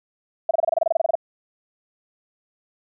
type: tone bursts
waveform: sine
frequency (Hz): 659.3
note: E5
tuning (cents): 0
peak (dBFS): -14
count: 15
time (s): 0.49-1.154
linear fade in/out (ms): 5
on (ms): 20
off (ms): 26
effects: none